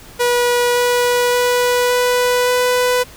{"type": "tone with pitch steps", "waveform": "sawtooth", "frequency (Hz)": [485.7, 488.5, 491.3, 494.2, 497.1], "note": ["B4", "B4", "B4", "B4", "B4"], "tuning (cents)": [-29, -19, -9, 1, 11], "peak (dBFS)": -9, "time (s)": [0.19, 3.04], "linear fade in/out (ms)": 20, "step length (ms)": 570, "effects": ["pink hiss -40 dBFS RMS until 3.16 s"]}